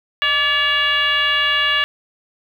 sine tone with frequency modulation, 2272 Hz, C#7, 42 cents sharp, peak -14 dBFS, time 0.22-1.84 s, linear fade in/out 0 ms, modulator 553 Hz, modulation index 1.9, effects 8-bit

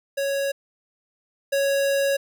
square tone pair in turn, 554.4 / 554.4 Hz, C#5 / C#5, 0 / 0 cents, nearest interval unison, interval 0 cents, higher neither, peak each -23 / -20 dBFS, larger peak second, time 0.17-0.52 / 1.52-2.17 s, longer second, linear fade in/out 10 ms, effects none

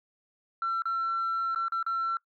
sine tone with dropouts, 1349 Hz, E6, 40 cents sharp, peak -25 dBFS, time 0.62-2.17 s, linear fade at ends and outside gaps 2 ms, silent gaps 0.821-0.855 / 1.548-1.559 / 1.683-1.721 / 1.828-1.864 s, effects noise-tail reverb RT60 0.1 s tail -22 dB re dry + tanh soft clip ceiling -24 dBFS

